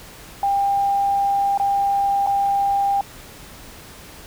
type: tone with dropouts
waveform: sine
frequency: 797 Hz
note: G5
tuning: 28 cents sharp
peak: -16 dBFS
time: 0.43-3.01 s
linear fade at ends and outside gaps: 2 ms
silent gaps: 1.576-1.598 / 2.264-2.271 s
effects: pink hiss -41 dBFS RMS until 4.26 s